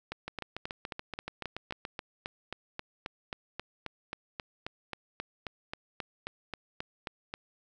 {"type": "two click trains", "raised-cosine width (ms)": 0.3, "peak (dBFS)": [-21, -20], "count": [12, 28], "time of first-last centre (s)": [[0.28, 1.851], [0.12, 7.339]], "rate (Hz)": [7, 3.74], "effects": []}